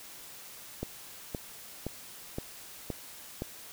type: click train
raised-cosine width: 2 ms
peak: -20 dBFS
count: 6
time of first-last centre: 0.83-3.421 s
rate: 1.93 Hz
effects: white hiss -48 dBFS RMS until 3.72 s